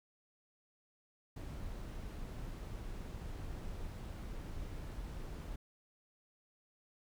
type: noise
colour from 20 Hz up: brown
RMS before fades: -44 dBFS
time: 1.36-5.56 s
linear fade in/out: 5 ms
effects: none